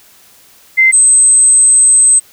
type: tone pair in turn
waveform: sine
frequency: 2076 / 8223 Hz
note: C7 / C9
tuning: -14 / -31 cents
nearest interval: 2 octaves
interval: 2383 cents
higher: second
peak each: -4 dBFS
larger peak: neither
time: 0.77-0.92 / 0.92-2.2 s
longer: second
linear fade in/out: 20 ms
effects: white hiss -44 dBFS RMS until 2.32 s